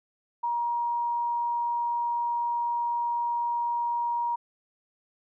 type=tone; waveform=sine; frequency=948 Hz; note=A#5; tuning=29 cents sharp; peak=-25 dBFS; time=0.43-4.36 s; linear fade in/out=10 ms; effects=none